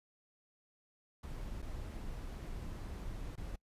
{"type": "noise with dropouts", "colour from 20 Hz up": "brown", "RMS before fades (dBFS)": -43, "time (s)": [1.23, 3.56], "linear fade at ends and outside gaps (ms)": 5, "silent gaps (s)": [[1.62, 1.624], [3.357, 3.376]], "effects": ["noise-tail reverb RT60 0.1 s tail -24 dB re dry", "resampled to 32000 Hz"]}